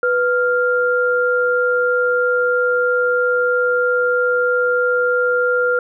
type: tone pair together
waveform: sine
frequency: 493.9 / 1397 Hz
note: B4 / F6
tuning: 0 / 0 cents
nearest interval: octave + tritone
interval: 1800 cents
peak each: -16 / -17 dBFS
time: 0.03-5.79 s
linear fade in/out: 2 ms
effects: none